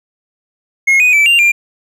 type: tone with pitch steps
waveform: triangle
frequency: 2159 / 2488 / 2317 / 2784 / 2389 Hz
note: C#7 / D#7 / D7 / F7 / D7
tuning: -46 / -1 / -24 / -6 / +29 cents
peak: -5 dBFS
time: 0.87-1.52 s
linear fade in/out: 10 ms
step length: 130 ms
effects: none